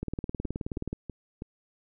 two click trains, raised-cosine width 3 ms, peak -19 / -23 dBFS, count 18 / 4, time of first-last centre 0.03-0.929 / 0.45-1.421 s, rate 18.9 / 3.09 Hz, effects none

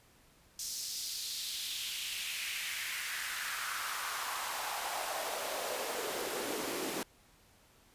pink noise with high-pass filter sweep, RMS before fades -38 dBFS, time 0.59-7.03 s, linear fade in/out 2 ms, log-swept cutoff 5700 to 290 Hz, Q 2.4, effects pink hiss -64 dBFS RMS until 7.94 s + resampled to 32000 Hz

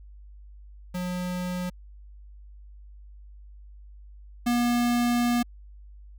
square tone pair in turn, 180.1 / 240.4 Hz, F#3 / B3, -46 / -46 cents, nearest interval perfect fourth, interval 500 cents, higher second, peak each -29 / -22 dBFS, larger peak second, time 0.94-1.7 / 4.46-5.43 s, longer second, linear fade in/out 10 ms, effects added 50 Hz sine -44 dBFS peak until 6.18 s

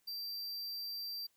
square tone, 4699 Hz, D8, in tune, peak -40 dBFS, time 0.07-1.27 s, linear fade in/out 10 ms, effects white hiss -75 dBFS RMS until 1.36 s

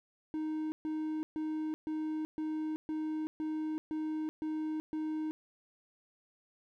triangle tone bursts, 311.1 Hz, D#4, in tune, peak -31 dBFS, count 10, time 0.34-5.31 s, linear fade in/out 0 ms, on 380 ms, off 130 ms, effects none

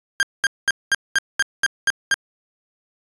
40% pulse tone bursts, 1600 Hz, G6, 35 cents sharp, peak -13 dBFS, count 9, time 0.2-2.141 s, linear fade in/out 0 ms, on 29 ms, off 210 ms, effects resampled to 22050 Hz

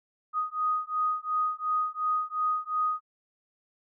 sine beating tone pair, 1244.5 / 1247.3 Hz, D#6 / D#6, 0 / +4 cents, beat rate 2.8 Hz, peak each -29 dBFS, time 0.33-3.01 s, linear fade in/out 50 ms, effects none

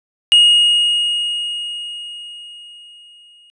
triangle tone with exponential decay, 2871 Hz, F7, 47 cents sharp, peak -4 dBFS, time 0.32-3.5 s, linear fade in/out 0 ms, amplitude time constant 690 ms, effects resampled to 22050 Hz

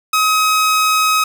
sawtooth tone, 1269 Hz, D#6, 34 cents sharp, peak -8 dBFS, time 0.13-1.24 s, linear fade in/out 5 ms, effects 7-bit

